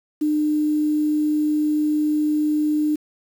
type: tone with quantisation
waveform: sine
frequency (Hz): 302.3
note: D#4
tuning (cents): -50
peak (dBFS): -17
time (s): 0.21-2.96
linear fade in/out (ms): 10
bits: 7
effects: none